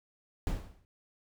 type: noise with exponential decay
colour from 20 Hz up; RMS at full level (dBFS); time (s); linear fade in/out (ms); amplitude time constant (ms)
brown; -28; 0.47-0.85; 0; 81
effects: none